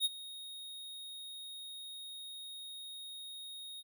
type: tone with ADSR envelope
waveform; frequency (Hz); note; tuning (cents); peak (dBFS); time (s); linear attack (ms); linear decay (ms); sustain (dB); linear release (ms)
square; 3734; A#7; +2; -27; 0-3.83; 50; 30; -18; 35
effects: none